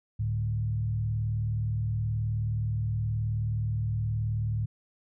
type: tone with frequency modulation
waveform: sine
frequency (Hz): 108.9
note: A2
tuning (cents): -17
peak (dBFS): -26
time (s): 0.19-4.66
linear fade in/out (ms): 10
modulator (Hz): 39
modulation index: 0.68
effects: none